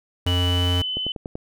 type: tone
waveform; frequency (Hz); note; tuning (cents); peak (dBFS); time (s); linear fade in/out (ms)
square; 89; F2; +33; -20; 0.26-0.82; 5
type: tone with pitch glide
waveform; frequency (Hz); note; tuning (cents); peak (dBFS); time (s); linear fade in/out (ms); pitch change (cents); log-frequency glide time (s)
sine; 2960 to 3026; F#7 to F#7; 0 to +38; -24; 0.27-1.12; 2; +38; 0.38-0.93
type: click train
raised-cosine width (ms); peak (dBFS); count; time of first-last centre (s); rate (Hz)
2; -17; 5; 0.97-1.355; 10.4
effects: none